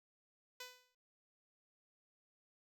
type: tone with exponential decay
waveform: 5% pulse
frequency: 500 Hz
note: B4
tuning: 21 cents sharp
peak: -33 dBFS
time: 0.6-0.95 s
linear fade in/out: 5 ms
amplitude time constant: 75 ms
effects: none